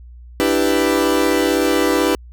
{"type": "chord", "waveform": "40% pulse", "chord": "E minor seventh", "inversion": "third", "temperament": "equal", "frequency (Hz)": [293.7, 329.6, 392, 493.9], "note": ["D4", "E4", "G4", "B4"], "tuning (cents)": [0, 0, 0, 0], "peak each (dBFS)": -19, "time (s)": [0.4, 2.15], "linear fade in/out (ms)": 0, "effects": ["added 60 Hz sine -36 dBFS peak until 2.32 s"]}